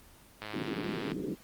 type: click train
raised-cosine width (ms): 0.3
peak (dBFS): -23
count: 75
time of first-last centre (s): 0.42-1.118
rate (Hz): 106
type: band-pass noise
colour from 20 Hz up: white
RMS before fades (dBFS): -36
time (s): 0.53-1.35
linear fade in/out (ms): 20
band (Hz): 140 to 420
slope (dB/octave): 48
effects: pink hiss -57 dBFS RMS until 1.43 s + Opus 24 kbps